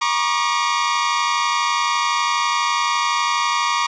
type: tone cluster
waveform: sawtooth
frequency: 952 / 1105 / 1197 Hz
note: A#5 / C#6 / D6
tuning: +36 / -6 / +33 cents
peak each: -18 dBFS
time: 0.01-3.87 s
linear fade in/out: 10 ms
effects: resampled to 16000 Hz + 8-bit